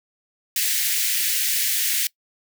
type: high-pass noise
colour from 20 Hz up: white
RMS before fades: -22 dBFS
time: 0.56-2.07 s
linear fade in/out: 2 ms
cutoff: 1700 Hz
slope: 48 dB/octave
effects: noise-tail reverb RT60 0.1 s tail -23 dB re dry